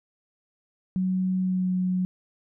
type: tone with pitch glide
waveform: sine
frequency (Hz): 185.9 to 183.55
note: F#3 to F#3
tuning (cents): +8 to -14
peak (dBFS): -22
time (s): 0.96-2.05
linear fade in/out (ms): 0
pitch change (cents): -22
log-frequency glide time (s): 1.4-1.72
effects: none